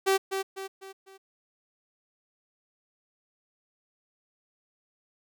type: tone with echo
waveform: sawtooth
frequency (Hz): 386.3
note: G4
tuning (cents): -25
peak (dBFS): -17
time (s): 0.06-0.18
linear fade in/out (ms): 20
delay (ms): 250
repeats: 4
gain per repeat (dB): -7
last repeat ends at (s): 1.18
effects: none